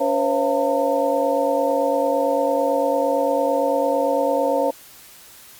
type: tone cluster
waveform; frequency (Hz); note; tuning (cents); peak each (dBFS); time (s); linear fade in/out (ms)
sine; 282.8 / 495.1 / 544 / 682 / 904; C#4 / B4 / C#5 / F5 / A5; +35 / +4 / -33 / -41 / +47; -26 / -24 / -20 / -25 / -25; 0-4.71; 10
effects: white hiss -45 dBFS RMS until 5.59 s + Opus 48 kbps